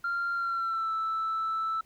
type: tone with pitch glide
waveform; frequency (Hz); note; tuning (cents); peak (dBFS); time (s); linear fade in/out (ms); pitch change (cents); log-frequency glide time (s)
sine; 1388 to 1319.2; F6 to E6; -11 to +1; -26; 0.04-1.81; 5; -88; 0.34-0.92
effects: tanh soft clip ceiling -25 dBFS + pink hiss -64 dBFS RMS until 1.85 s